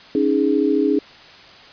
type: chord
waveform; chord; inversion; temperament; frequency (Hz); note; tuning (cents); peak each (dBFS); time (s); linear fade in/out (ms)
sine; C# suspended second; none; equal; 277.2 / 311.1 / 415.3; C#4 / D#4 / G#4; 0 / 0 / 0; -19; 0.15-0.99; 2
effects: white hiss -43 dBFS RMS until 1.72 s + resampled to 11025 Hz